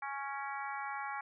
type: harmonic tone with a mistuned harmonic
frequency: 277.2 Hz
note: C#4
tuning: in tune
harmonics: 3 / 4 / 5 / 6 / 7 / 8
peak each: -41 / -43 / -45 / -47 / -48 / -49 dBFS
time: 0.02-1.21 s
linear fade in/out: 5 ms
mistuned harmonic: 8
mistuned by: +41 cents
effects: none